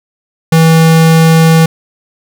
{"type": "tone", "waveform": "square", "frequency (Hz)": 162.4, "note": "E3", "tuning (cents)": -26, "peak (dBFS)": -4, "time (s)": [0.52, 1.66], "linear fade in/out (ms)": 5, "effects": []}